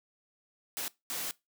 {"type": "noise bursts at uneven times", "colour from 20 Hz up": "white", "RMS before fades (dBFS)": -36, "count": 2, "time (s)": [[0.77, 0.88], [1.1, 1.31]], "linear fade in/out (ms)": 0, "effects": ["noise-tail reverb RT60 0.2 s tail -21 dB re dry", "high-pass 150 Hz 12 dB/octave"]}